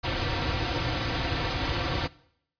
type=noise with comb filter; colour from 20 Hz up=pink; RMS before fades=-28 dBFS; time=0.03-2.08 s; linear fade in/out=20 ms; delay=4.8 ms; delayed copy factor=-0.75; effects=noise-tail reverb RT60 0.7 s tail -21 dB re dry + resampled to 11025 Hz